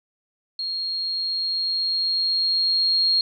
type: tone with level ramp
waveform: sine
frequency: 4258 Hz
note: C8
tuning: 30 cents sharp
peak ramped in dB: -25 to -16 dBFS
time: 0.59-3.21 s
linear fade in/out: 2 ms
effects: none